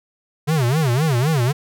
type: tone with vibrato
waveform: square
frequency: 138.59 Hz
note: C#3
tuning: in tune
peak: -16 dBFS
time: 0.47-1.53 s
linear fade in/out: 20 ms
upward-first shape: sine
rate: 3.9 Hz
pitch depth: 280 cents each way
effects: none